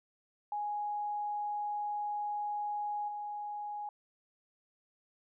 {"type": "tone with level steps", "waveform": "sine", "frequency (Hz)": 830.6, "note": "G#5", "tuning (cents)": 0, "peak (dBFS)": [-33, -37], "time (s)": [0.52, 3.89], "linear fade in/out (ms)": 2, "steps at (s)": 3.08, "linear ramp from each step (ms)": 5, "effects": []}